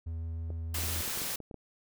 triangle tone with vibrato, 82 Hz, E2, 9 cents flat, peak -32 dBFS, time 0.06-1.02 s, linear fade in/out 10 ms, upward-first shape triangle, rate 6.5 Hz, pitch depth 8 cents each way
clicks, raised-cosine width 2 ms, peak -30 dBFS, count 12, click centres 0.504 / 0.785 / 0.835 / 0.885 / 0.963 / 1.006 / 1.078 / 1.174 / 1.218 / 1.403 / 1.512 / 1.543 s
white noise, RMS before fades -35 dBFS, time 0.74-1.36 s, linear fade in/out 5 ms
effects none

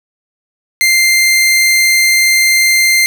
sawtooth tone, 2093 Hz, C7, in tune, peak -4 dBFS, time 0.81-3.06 s, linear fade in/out 0 ms, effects none

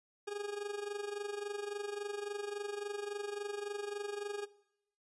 40% pulse tone with amplitude modulation, 410.1 Hz, G#4, 22 cents flat, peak -35 dBFS, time 0.27-4.46 s, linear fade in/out 10 ms, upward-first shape sine, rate 23.6 Hz, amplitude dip 75%, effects noise-tail reverb RT60 0.8 s tail -20 dB re dry + resampled to 24000 Hz

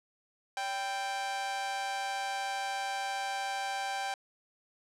sawtooth tone with amplitude modulation, 785 Hz, G5, 2 cents sharp, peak -26 dBFS, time 0.57-4.14 s, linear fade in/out 2 ms, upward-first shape sine, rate 217 Hz, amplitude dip 60%, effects low-pass 8000 Hz 12 dB/octave

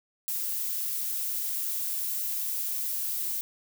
violet noise, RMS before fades -31 dBFS, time 0.28-3.41 s, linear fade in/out 0 ms, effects none

